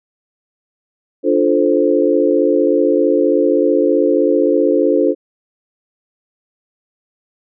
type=chord; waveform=sine; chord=D minor seventh; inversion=none; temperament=equal; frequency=293.7 / 349.2 / 440 / 523.3 Hz; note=D4 / F4 / A4 / C5; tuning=0 / 0 / 0 / 0 cents; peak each=-16 dBFS; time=1.23-5.15 s; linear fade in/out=50 ms; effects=none